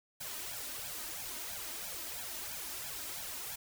white noise with flanger, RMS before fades -42 dBFS, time 0.2-3.56 s, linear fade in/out 10 ms, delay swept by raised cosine 1.2 to 3.3 ms, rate 3 Hz, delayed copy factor +1, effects none

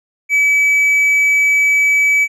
triangle tone, 2290 Hz, D7, 44 cents flat, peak -8 dBFS, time 0.29-2.28 s, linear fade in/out 50 ms, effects resampled to 32000 Hz

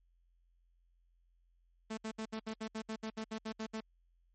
sawtooth tone bursts, 220 Hz, A3, in tune, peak -34 dBFS, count 14, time 1.9-3.808 s, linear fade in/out 10 ms, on 75 ms, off 66 ms, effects added 43 Hz sine -68 dBFS peak until 4.34 s + MP3 32 kbps

